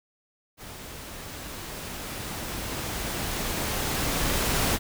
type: noise with level ramp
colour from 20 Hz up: pink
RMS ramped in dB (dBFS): -42 to -24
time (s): 0.57-4.79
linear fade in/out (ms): 50
effects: none